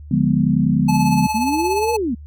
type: chord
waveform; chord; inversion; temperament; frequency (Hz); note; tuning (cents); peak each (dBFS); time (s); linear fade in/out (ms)
sine; D diminished seventh; none; equal with one note detuned; 146.83 / 177.05 / 207.7 / 246.9; D3 / F3 / Ab3 / Cb4; 0 / +24 / 0 / 0; -19; 0.11-1.27; 5
type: tone with tremolo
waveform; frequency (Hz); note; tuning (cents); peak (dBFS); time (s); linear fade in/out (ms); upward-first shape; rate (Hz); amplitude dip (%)
square; 863; A5; -34; -18; 0.88-1.97; 10; sine; 17; 50
type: linear two-way sweep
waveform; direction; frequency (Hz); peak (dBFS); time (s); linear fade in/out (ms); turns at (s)
sine; up then down; 209.5 to 478.3 to 209.5; -18; 1.34-2.15; 10; 1.93
effects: added 74 Hz sine -34 dBFS peak until 2.26 s